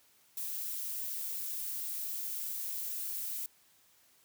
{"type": "noise", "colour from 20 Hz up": "violet", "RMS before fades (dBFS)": -38, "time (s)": [0.37, 3.46], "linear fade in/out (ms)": 2, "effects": ["white hiss -66 dBFS RMS until 4.24 s", "high-pass 60 Hz 12 dB/octave"]}